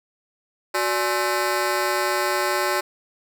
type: ring-modulated tone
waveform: 15% pulse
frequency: 475.6 Hz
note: A#4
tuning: 35 cents sharp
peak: -11 dBFS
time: 0.74-2.81 s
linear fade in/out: 10 ms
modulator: 107 Hz
effects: none